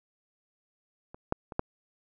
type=clicks; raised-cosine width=1 ms; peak=-30 / -12 / -26 / -12 dBFS; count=4; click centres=1.145 / 1.324 / 1.522 / 1.594 s; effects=none